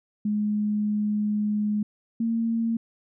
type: tone pair in turn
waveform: sine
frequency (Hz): 209.7 / 228.5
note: G#3 / A#3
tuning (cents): +17 / -34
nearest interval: minor second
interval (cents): 149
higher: second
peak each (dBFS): -22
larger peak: neither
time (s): 0.25-1.83 / 2.2-2.77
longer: first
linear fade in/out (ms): 5
effects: none